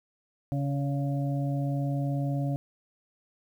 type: harmonic tone with a mistuned harmonic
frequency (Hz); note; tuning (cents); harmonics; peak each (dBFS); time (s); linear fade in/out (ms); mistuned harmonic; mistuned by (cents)
139.7; C#3; +14; 1 / 2 / 4 / 5; -27 / -33 / -39 / -41; 0.52-2.56; 0; 4; +22
effects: 10-bit